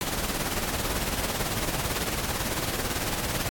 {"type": "noise with tremolo", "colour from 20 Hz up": "pink", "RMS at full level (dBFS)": -27, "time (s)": [0.01, 3.49], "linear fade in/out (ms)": 0, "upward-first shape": "sine", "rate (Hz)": 18, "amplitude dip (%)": 50, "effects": ["AAC 64 kbps"]}